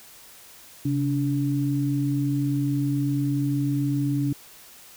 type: tone pair together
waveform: sine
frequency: 135.87 / 287.9 Hz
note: C#3 / D4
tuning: -34 / -34 cents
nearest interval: octave + minor second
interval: 1300 cents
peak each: -24 dBFS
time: 0.85-4.33 s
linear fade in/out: 5 ms
effects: white hiss -48 dBFS RMS until 4.96 s